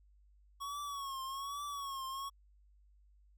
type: tone with vibrato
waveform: square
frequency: 1108.7 Hz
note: C#6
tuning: in tune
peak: -40 dBFS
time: 0.6-2.3 s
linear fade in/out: 20 ms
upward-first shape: triangle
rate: 1.2 Hz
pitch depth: 88 cents each way
effects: added 50 Hz sine -62 dBFS peak until 3.37 s